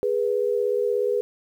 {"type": "tone pair together", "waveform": "sine", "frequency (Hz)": [413.1, 489.9], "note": ["G#4", "B4"], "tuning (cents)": [-9, -14], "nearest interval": "minor third", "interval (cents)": 295, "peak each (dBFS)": -23, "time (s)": [0.03, 1.21], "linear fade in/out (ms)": 0, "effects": ["9-bit"]}